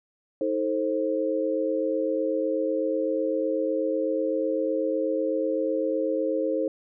sine chord, A diminished, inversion second, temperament just, 316.8 / 440 / 528 Hz, Eb4 / A4 / C5, +31 / 0 / +16 cents, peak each -28 / -29 / -26 dBFS, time 0.41-6.68 s, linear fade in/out 2 ms, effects none

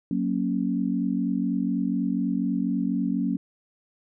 sine chord, F# major, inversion none, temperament equal, 185 / 233.1 / 277.2 Hz, F#3 / A#3 / C#4, 0 / 0 / 0 cents, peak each -27 dBFS, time 0.11-3.37 s, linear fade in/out 2 ms, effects none

